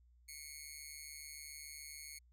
10% pulse tone with amplitude modulation, 2188 Hz, C#7, 23 cents flat, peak -36 dBFS, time 0.28-2.19 s, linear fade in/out 10 ms, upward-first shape sine, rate 147 Hz, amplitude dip 75%, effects added 60 Hz sine -64 dBFS peak until 2.32 s

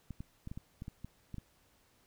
clicks, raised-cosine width 5 ms, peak -30 dBFS, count 10, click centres 0.107 / 0.205 / 0.474 / 0.515 / 0.575 / 0.821 / 0.881 / 1.046 / 1.343 / 1.383 s, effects pink hiss -69 dBFS RMS until 2.06 s

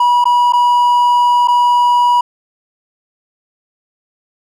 triangle tone with dropouts, 971 Hz, B5, 30 cents flat, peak -6 dBFS, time 0-2.21 s, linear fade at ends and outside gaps 5 ms, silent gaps 0.242-0.254 / 0.524-0.533 / 1.475-1.482 s, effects none

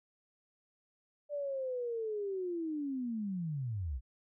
sine linear sweep, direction down, 591 to 55 Hz, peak -34 dBFS, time 1.29-4.01 s, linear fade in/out 50 ms, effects none

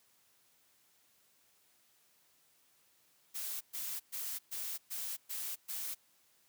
blue noise bursts, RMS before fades -40 dBFS, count 7, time 3.34-5.95 s, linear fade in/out 20 ms, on 270 ms, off 120 ms, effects white hiss -70 dBFS RMS until 6.48 s + high-pass 80 Hz 12 dB/octave

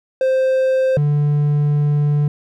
triangle tone pair in turn, 523.3 / 146.85 Hz, C5 / D3, 0 / 0 cents, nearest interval octave + minor seventh, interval 2200 cents, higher first, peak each -11 dBFS, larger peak neither, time 0.21-0.97 / 0.97-2.28 s, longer second, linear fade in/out 2 ms, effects none

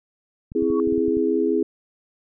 clicks, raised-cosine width 5 ms, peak -24 dBFS, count 8, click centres 0.519 / 0.625 / 0.703 / 0.874 / 0.925 / 0.979 / 1.081 / 1.171 s
sine chord, C augmented, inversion none, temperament equal, 261.6 / 329.6 / 415.3 Hz, C4 / E4 / G#4, 0 / 0 / 0 cents, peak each -24 / -22 / -21 dBFS, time 0.55-1.63 s, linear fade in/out 5 ms
sine tone with exponential growth, 1116 Hz, C#6, 11 cents sharp, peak -27 dBFS, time 0.57-0.8 s, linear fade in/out 1 ms, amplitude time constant 48 ms
effects none

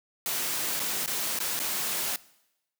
white noise with dropouts, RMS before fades -30 dBFS, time 0.26-2.16 s, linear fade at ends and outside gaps 1 ms, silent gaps 0.795-0.8 / 1.061-1.077 / 1.389-1.402 / 1.592-1.6 s, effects noise-tail reverb RT60 0.9 s tail -21 dB re dry + high-pass 150 Hz 12 dB/octave

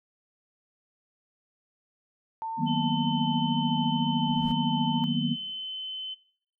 sine tone with vibrato, 893 Hz, A5, 25 cents sharp, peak -30 dBFS, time 2.42-5.04 s, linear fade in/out 0 ms, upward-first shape triangle, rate 2 Hz, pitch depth 19 cents each way
sine chord, B major seventh, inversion first, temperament equal, 155.56 / 185 / 233.1 / 246.9 Hz, D#3 / F#3 / A#3 / B3, 0 / 0 / 0 / 0 cents, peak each -30 / -32 / -29 / -30 dBFS, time 2.57-5.37 s, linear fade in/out 50 ms
sine tone, 3053 Hz, G7, 46 cents flat, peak -33 dBFS, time 2.66-6.15 s, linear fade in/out 20 ms
brown noise with exponential growth, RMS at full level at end -36 dBFS, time 4.13-4.52 s, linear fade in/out 2 ms, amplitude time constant 83 ms
effects noise-tail reverb RT60 0.6 s tail -19 dB re dry

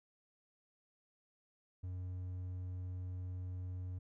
triangle tone, 91.2 Hz, F#2, 24 cents flat, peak -38 dBFS, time 1.83-3.99 s, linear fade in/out 10 ms, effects none

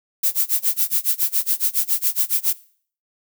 violet noise with tremolo, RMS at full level -17 dBFS, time 0.23-2.53 s, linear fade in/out 5 ms, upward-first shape sine, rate 7.2 Hz, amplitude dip 100%, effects noise-tail reverb RT60 0.5 s tail -20 dB re dry

